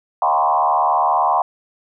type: tone with frequency modulation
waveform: sine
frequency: 881 Hz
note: A5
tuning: 2 cents sharp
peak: -13 dBFS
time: 0.22-1.42 s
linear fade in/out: 2 ms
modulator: 74.9 Hz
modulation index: 2.9
effects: none